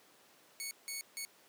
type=tone bursts at uneven times; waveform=10% pulse; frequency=2217 Hz; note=C#7; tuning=in tune; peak=-30 dBFS; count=3; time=0.6-0.71 / 0.88-1.01 / 1.17-1.25 s; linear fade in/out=0 ms; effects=pink hiss -63 dBFS RMS until 1.48 s + high-pass 300 Hz 12 dB/octave